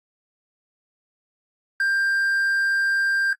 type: tone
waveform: triangle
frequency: 1588 Hz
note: G6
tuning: 22 cents sharp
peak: -17 dBFS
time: 1.8-3.33 s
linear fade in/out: 2 ms
effects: noise-tail reverb RT60 0.1 s tail -26 dB re dry + AAC 48 kbps

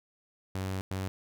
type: tone bursts at uneven times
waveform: sawtooth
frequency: 94.8 Hz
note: F#2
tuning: 43 cents sharp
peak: -28 dBFS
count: 2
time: 0.55-0.81 / 0.91-1.08 s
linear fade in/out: 0 ms
effects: none

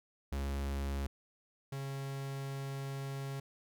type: tone pair in turn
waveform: 45% pulse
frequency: 69.3 / 137.01 Hz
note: C#2 / C#3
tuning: 0 / -20 cents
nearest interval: octave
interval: 1180 cents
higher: second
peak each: -34 / -38 dBFS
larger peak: first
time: 0.32-1.07 / 1.72-3.4 s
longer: second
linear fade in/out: 5 ms
effects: none

